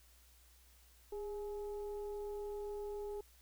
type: tone with frequency modulation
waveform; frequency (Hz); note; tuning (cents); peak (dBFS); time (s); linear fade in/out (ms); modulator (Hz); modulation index
sine; 410.3; G#4; -21; -40; 1.12-3.21; 5; 434; 0.49
effects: added 60 Hz sine -64 dBFS peak until 3.41 s + white hiss -67 dBFS RMS until 3.41 s